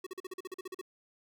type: tone bursts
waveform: square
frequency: 373 Hz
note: F#4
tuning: 14 cents sharp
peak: -39 dBFS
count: 12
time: 0.04-0.814 s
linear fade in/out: 5 ms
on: 26 ms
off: 42 ms
effects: none